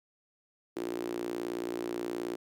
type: tone with high-pass filter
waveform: sawtooth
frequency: 58.7 Hz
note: A#1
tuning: 13 cents sharp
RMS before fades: -36 dBFS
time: 0.76-2.36 s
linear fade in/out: 10 ms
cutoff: 340 Hz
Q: 5.8
effects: none